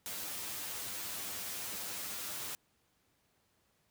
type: noise with comb filter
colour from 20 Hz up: white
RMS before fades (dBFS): -41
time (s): 0.06-2.55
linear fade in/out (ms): 0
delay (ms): 10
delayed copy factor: +0.55
effects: pink hiss -74 dBFS RMS until 3.9 s + high-pass 60 Hz 12 dB/octave